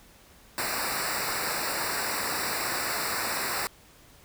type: noise with comb filter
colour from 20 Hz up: pink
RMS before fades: -30 dBFS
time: 0.58-3.67 s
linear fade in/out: 0 ms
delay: 0.31 ms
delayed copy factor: -1
effects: pink hiss -55 dBFS RMS until 4.24 s